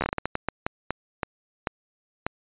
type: slowing click train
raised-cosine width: 0.5 ms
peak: -10 dBFS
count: 15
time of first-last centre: 0.01-2.265 s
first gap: 12 ms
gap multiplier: 1.35
effects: resampled to 8000 Hz